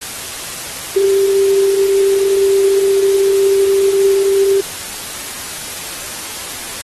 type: tone in noise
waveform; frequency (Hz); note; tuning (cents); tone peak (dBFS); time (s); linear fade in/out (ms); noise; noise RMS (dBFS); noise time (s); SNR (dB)
sine; 392; G4; 0; -9; 0.96-4.61; 10; white; -26; 0.01-6.82; +14
effects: AAC 32 kbps